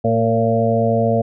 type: harmonic tone with a mistuned harmonic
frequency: 113.7 Hz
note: A#2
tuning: 43 cents flat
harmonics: 1 / 2 / 4 / 5 / 6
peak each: -20 / -20 / -20 / -20 / -20 dBFS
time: 0.04-1.22 s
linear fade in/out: 10 ms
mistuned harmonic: 4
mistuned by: +18 cents
effects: none